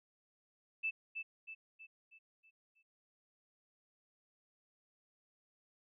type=tone with echo; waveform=sine; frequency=2637 Hz; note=E7; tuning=in tune; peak=-33 dBFS; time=0.83-0.91 s; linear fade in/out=20 ms; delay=320 ms; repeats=6; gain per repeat=-6 dB; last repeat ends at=2.83 s; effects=none